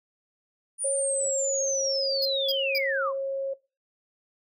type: linear sweep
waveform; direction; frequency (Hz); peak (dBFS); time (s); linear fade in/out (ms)
sine; down; 9600 to 987.8; -26; 0.78-3.13; 50
type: tone with pitch glide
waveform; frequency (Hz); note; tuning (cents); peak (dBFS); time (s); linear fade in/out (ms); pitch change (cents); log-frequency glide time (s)
sine; 549 to 543.3; C#5 to C#5; -17 to -35; -26; 0.84-3.54; 10; -18; 0.98-1.14
type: tone bursts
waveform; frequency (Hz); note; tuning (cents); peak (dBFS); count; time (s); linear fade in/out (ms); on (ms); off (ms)
square; 4900; D#8; -27; -27; 3; 2.22-2.782; 2; 34; 230
effects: noise-tail reverb RT60 0.3 s tail -22 dB re dry